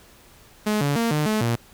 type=tone with pitch steps; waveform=sawtooth; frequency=211.9 / 143.1 / 231.1 / 150.8 / 215.6 / 117.5 Hz; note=G#3 / D3 / A#3 / D3 / A3 / A#2; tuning=+35 / -45 / -15 / +46 / -35 / +14 cents; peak=-16 dBFS; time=0.66-1.56 s; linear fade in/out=10 ms; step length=150 ms; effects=pink hiss -51 dBFS RMS until 1.73 s